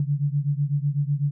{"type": "beating tone pair", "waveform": "sine", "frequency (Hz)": [140.7, 148.7], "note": ["C#3", "D3"], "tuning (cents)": [26, 22], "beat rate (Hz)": 8, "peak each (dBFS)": [-23, -25], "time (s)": [0, 1.31], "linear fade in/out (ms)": 2, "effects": []}